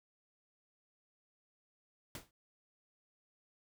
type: noise with exponential decay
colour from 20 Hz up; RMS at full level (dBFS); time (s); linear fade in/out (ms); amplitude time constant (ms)
pink; -42; 2.15-2.31; 2; 34
effects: none